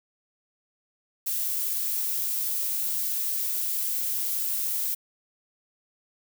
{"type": "noise", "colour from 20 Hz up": "violet", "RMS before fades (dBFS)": -28, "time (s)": [1.26, 4.95], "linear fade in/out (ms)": 10, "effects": []}